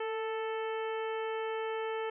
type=harmonic tone with a mistuned harmonic; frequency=440 Hz; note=A4; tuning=in tune; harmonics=1 / 2 / 3 / 4 / 5 / 6 / 7; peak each=-34 / -40 / -44 / -46 / -48 / -50 / -51 dBFS; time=0-2.1 s; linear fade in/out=5 ms; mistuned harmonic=1; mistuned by=+23 cents; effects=none